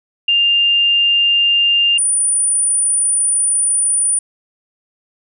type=tone pair in turn; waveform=sine; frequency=2800 / 9437 Hz; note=F7 / D9; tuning=+4 / +7 cents; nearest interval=octave + major sixth; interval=2103 cents; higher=second; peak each=-10 / -12 dBFS; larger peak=first; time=0.28-1.98 / 1.98-4.19 s; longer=second; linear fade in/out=5 ms; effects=none